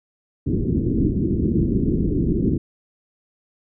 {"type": "low-pass noise", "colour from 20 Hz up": "white", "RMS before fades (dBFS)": -20, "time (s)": [0.46, 2.58], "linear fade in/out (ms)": 10, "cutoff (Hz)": 360, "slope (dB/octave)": 48, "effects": []}